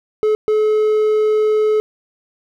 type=tone bursts at uneven times; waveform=triangle; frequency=429.1 Hz; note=A4; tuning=43 cents flat; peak=-10 dBFS; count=2; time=0.23-0.35 / 0.48-1.8 s; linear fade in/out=0 ms; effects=none